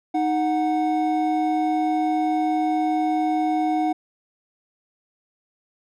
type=tone pair together; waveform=triangle; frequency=311.1 / 735.9 Hz; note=D#4 / F#5; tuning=0 / -10 cents; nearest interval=octave + minor third; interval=1490 cents; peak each=-20 dBFS; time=0.14-3.93 s; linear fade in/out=10 ms; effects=none